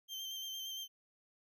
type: tone with vibrato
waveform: 35% pulse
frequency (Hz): 3136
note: G7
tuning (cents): 0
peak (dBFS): -39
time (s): 0.08-0.88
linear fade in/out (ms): 50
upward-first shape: square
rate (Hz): 8.7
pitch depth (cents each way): 20
effects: none